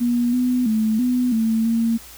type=tone with pitch steps; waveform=sine; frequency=240.6 / 249.7 / 218.6 / 248.9 / 223.7 / 228.9 Hz; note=B3 / B3 / A3 / B3 / A3 / A#3; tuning=-45 / +19 / -11 / +14 / +29 / -31 cents; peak=-16 dBFS; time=0-1.98 s; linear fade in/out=20 ms; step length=330 ms; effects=added 60 Hz sine -48 dBFS peak until 2.17 s + white hiss -42 dBFS RMS until 2.17 s